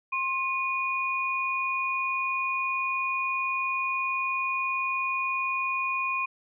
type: tone pair together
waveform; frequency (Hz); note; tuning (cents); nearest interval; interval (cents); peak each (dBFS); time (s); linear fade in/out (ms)
sine; 1061.5 / 2460; C6 / D#7; +25 / -20; octave + minor third; 1455; -29 / -28; 0.12-6.26; 10
effects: none